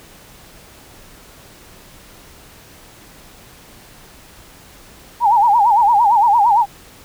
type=tone with vibrato; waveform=sine; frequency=880 Hz; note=A5; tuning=in tune; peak=-9 dBFS; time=5.2-6.66 s; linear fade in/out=50 ms; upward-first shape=sine; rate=8.8 Hz; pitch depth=170 cents each way; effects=pink hiss -43 dBFS RMS until 7.04 s